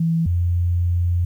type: tone pair in turn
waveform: sine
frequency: 164.81 / 87.31 Hz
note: E3 / F2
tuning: 0 / 0 cents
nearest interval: major seventh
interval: 1100 cents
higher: first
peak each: -16 dBFS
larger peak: neither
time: 0-0.26 / 0.26-1.25 s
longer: second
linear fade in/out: 5 ms
effects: 9-bit